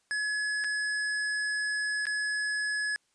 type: tone with dropouts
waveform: square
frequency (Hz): 1696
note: G#6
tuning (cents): +36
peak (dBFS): -29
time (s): 0.11-2.96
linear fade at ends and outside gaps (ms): 0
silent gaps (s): 0.64-0.644 / 2.055-2.068
effects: white hiss -72 dBFS RMS until 3.14 s + resampled to 22050 Hz